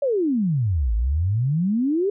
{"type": "exponential two-way sweep", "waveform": "sine", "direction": "down then up", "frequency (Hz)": [587.3, 51.91, 416.8], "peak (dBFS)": -18, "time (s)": [0.02, 2.1], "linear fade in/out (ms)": 5, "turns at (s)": 0.94, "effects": []}